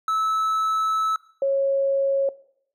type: tone pair in turn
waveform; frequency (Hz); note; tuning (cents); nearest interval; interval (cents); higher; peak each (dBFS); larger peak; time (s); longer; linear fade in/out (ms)
triangle / sine; 1304 / 548.3; E6 / C#5; -19 / -19; octave + minor third; 1500; first; -18; neither; 0.08-1.16 / 1.42-2.29; first; 2
effects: noise-tail reverb RT60 0.7 s tail -20 dB re dry